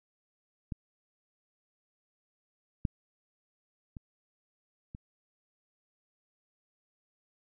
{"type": "clicks", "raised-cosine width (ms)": 5, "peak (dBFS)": [-23, -16, -30, -30], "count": 4, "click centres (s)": [0.722, 2.852, 3.968, 4.949], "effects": []}